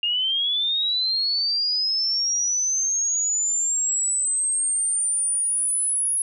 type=linear sweep; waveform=sine; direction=up; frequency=2810 to 10548 Hz; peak=-20 dBFS; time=0.03-6.22 s; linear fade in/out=2 ms; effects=none